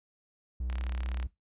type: tone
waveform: triangle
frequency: 61.74 Hz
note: B1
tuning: in tune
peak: -29 dBFS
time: 0.6-1.27 s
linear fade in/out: 5 ms
type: click train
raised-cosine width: 0.3 ms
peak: -26 dBFS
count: 20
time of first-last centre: 0.7-1.228 s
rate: 36 Hz
effects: noise-tail reverb RT60 0.2 s tail -20 dB re dry + resampled to 8000 Hz